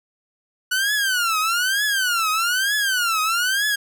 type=tone with vibrato; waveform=sawtooth; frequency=1466 Hz; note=F#6; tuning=16 cents flat; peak=-15 dBFS; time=0.71-3.76 s; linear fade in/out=10 ms; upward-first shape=triangle; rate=1.1 Hz; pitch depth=280 cents each way; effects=none